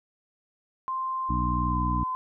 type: tone with pitch glide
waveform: sine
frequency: 1046.5 to 1024.4 Hz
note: C6 to C6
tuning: 0 to -37 cents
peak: -27 dBFS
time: 0.88-2.15 s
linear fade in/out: 0 ms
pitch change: -37 cents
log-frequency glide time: 1.68-1.76 s
type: harmonic tone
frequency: 60.8 Hz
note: B1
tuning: 26 cents flat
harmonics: 1 / 2 / 3 / 4 / 5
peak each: -28 / -31 / -33 / -34 / -35 dBFS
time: 1.29-2.04 s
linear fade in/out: 10 ms
effects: none